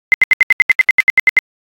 sine tone bursts, 2062 Hz, C7, 26 cents flat, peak -4 dBFS, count 14, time 0.12-1.388 s, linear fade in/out 0 ms, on 20 ms, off 76 ms, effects AAC 48 kbps

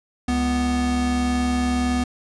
square tone pair together, 69.28 / 246.9 Hz, C#2 / B3, 0 / 0 cents, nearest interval octave + minor seventh, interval 2200 cents, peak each -26 / -21 dBFS, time 0.28-2.04 s, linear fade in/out 5 ms, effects resampled to 22050 Hz

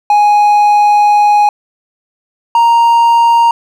triangle tone pair in turn, 830.6 / 932.3 Hz, G#5 / A#5, 0 / 0 cents, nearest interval major second, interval 200 cents, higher second, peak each -3 dBFS, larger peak neither, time 0.1-1.49 / 2.55-3.51 s, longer first, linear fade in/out 2 ms, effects none

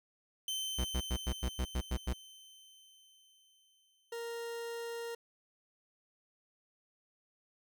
sawtooth tone with exponential decay, 3083 Hz, G7, 29 cents flat, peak -31 dBFS, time 0.48-4.35 s, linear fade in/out 2 ms, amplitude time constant 840 ms
45% pulse tone bursts, 63 Hz, B1, 35 cents sharp, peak -31 dBFS, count 9, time 0.78-2.134 s, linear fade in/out 10 ms, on 66 ms, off 95 ms
40% pulse tone, 466.2 Hz, A#4, in tune, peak -38 dBFS, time 4.12-5.15 s, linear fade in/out 5 ms
effects none

